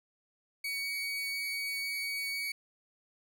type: tone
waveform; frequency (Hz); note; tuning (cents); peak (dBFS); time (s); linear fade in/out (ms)
30% pulse; 2249; C#7; +24; -31; 0.64-2.52; 5
effects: none